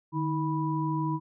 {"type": "tone cluster", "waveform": "sine", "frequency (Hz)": [152.1, 318.9, 983], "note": ["D#3", "D#4", "B5"], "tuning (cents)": [-39, 43, -8], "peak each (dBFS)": [-29, -31, -32], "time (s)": [0.12, 1.2], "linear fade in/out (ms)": 50, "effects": []}